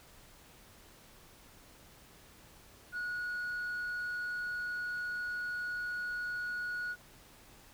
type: tone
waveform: sine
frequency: 1456 Hz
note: F#6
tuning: 28 cents flat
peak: -32 dBFS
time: 2.92-6.96 s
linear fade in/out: 50 ms
effects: tanh soft clip ceiling -34 dBFS + pink hiss -58 dBFS RMS until 7.73 s